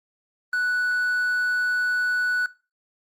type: tone with quantisation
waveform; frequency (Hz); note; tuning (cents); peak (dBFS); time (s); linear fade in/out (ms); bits
triangle; 1480; F#6; 0; -19; 0.53-2.46; 2; 8
effects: noise-tail reverb RT60 0.3 s tail -19 dB re dry + Opus 32 kbps